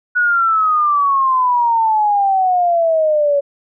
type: exponential sweep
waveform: sine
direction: down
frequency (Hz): 1475 to 561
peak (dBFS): -11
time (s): 0.15-3.41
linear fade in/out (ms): 20
effects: none